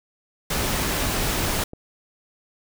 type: noise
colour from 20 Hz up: pink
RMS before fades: -24 dBFS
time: 0.5-1.64 s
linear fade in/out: 5 ms
type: clicks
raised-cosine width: 2 ms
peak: -24 dBFS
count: 2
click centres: 1.077 / 1.734 s
effects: none